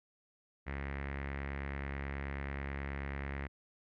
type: tone with low-pass filter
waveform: sawtooth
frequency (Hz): 69.3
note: C#2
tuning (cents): 0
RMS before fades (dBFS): -40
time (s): 0.66-3.48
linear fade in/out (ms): 20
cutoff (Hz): 2000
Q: 4.6
effects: none